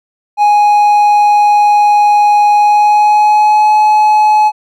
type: tone with pitch glide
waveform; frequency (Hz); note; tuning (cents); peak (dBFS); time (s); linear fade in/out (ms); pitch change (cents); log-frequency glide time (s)
triangle; 830.6 to 851; G#5 to G#5; 0 to +42; -3; 0.37-4.52; 50; +42; 2.54-3.73
effects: none